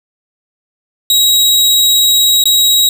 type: tone with dropouts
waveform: sawtooth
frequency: 3829 Hz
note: A#7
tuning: 46 cents sharp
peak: -4 dBFS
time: 1.1-2.89 s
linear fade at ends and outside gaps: 2 ms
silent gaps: 2.44-2.455 s
effects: none